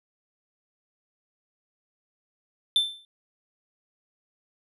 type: tone with exponential decay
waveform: triangle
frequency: 3547 Hz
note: A7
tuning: 13 cents sharp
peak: -14 dBFS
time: 2.76-3.05 s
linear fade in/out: 1 ms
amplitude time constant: 61 ms
effects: resampled to 32000 Hz